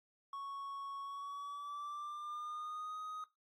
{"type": "tone with pitch glide", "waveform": "triangle", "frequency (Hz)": [1108.7, 1251.7], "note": ["C#6", "D#6"], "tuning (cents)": [0, 10], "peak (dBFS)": -40, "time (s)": [0.33, 3.24], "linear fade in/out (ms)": 2, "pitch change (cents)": 210, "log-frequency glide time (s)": [1.02, 2.98], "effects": ["noise-tail reverb RT60 0.2 s tail -17 dB re dry", "AAC 48 kbps"]}